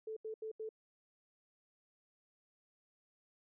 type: tone bursts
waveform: sine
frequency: 438.2 Hz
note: A4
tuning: 7 cents flat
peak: -40 dBFS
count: 4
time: 0.07-0.691 s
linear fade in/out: 5 ms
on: 96 ms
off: 79 ms
effects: none